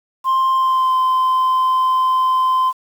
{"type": "tone with pitch glide", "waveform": "sine", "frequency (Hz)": [1052, 1033.3], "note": ["C6", "C6"], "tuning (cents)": [9, -22], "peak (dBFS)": -10, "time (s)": [0.24, 2.73], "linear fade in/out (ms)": 50, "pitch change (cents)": -31, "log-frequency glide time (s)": [0.52, 0.96], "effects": ["tanh soft clip ceiling -12 dBFS", "7-bit"]}